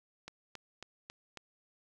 click train, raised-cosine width 0.2 ms, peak -27 dBFS, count 5, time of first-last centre 0.28-1.373 s, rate 3.66 Hz, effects none

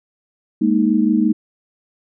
sine chord, Ab suspended second, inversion none, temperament just, 207.7 / 233.6 / 311.5 Hz, Ab3 / Bb3 / Eb4, 0 / +4 / +2 cents, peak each -17 dBFS, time 0.61-1.33 s, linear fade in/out 10 ms, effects none

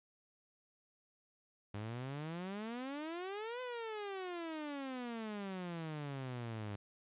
sawtooth exponential two-way sweep, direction up then down, 100 to 510 to 100 Hz, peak -37 dBFS, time 1.74-6.76 s, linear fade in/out 5 ms, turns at 3.61 s, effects resampled to 8000 Hz + 12-bit

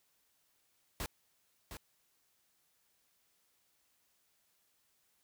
pink noise with echo, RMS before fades -39 dBFS, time 1-1.06 s, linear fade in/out 0 ms, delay 710 ms, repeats 1, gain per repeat -8 dB, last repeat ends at 1.77 s, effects white hiss -75 dBFS RMS until 5.23 s

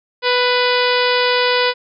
harmonic tone with a mistuned harmonic, 493.9 Hz, B4, in tune, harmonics 1 / 2 / 3 / 4 / 5 / 6 / 7 / 8 / 9 / 10, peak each -17 / -20 / -22 / -23 / -24 / -25 / -25 / -26 / -27 / -27 dBFS, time 0.22-1.74 s, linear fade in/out 50 ms, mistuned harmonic 4, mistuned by +19 cents, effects none

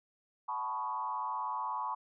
sine tone with frequency modulation, 987.8 Hz, B5, in tune, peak -33 dBFS, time 0.48-1.95 s, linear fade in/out 10 ms, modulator 116 Hz, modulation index 1.3, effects none

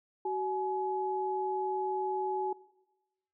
sine tone pair together, 376.9 / 846 Hz, F#4 / G#5, +32 / +32 cents, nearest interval octave + major second, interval 1400 cents, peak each -33 / -33 dBFS, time 0.25-2.53 s, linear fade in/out 5 ms, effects noise-tail reverb RT60 1.0 s tail -20 dB re dry

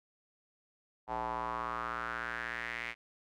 square tone with band-pass filter sweep, 58.27 Hz, A#1, in tune, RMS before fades -38 dBFS, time 1.07-2.95 s, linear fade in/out 50 ms, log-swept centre 840 to 2200 Hz, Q 4.3, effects none

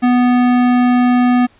sine tone with hard clipping, 246.9 Hz, B3, in tune, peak -11 dBFS, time 0.02-1.47 s, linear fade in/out 20 ms, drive 16 dB, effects pink hiss -51 dBFS RMS until 1.59 s + resampled to 8000 Hz

